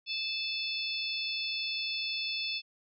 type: harmonic tone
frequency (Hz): 874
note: A5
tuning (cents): -12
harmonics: 3 / 4 / 5 / 6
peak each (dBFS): -36 / -37 / -38 / -39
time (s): 0.06-2.62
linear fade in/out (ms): 50
effects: none